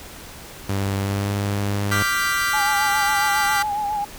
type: tone with pitch glide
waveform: sawtooth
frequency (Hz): 98.5 to 101.15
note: G2 to G#2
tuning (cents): +9 to -45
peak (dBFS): -17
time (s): 0.69-2.03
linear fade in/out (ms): 5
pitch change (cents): +46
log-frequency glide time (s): 1-1.32
type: chord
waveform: 40% pulse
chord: G dominant seventh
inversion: second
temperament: equal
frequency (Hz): 1174.7 / 1396.9 / 1568 / 1975.5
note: D6 / F6 / G6 / B6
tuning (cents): 0 / 0 / 0 / 0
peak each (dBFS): -24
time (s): 1.91-3.63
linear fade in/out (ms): 10
type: tone with vibrato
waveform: sine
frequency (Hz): 830.6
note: G#5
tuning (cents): 0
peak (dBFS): -21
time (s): 2.53-4.05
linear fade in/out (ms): 10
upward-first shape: sine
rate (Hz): 7.3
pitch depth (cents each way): 46
effects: pink hiss -39 dBFS RMS until 4.18 s